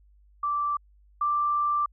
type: tone pair in turn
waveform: sine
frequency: 1169 / 1177.1 Hz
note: D6 / D6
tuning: -8 / +4 cents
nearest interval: unison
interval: 12 cents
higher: second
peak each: -24 / -22 dBFS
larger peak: second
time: 0.43-0.77 / 1.21-1.86 s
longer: second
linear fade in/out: 5 ms
effects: added 50 Hz sine -55 dBFS peak until 1.92 s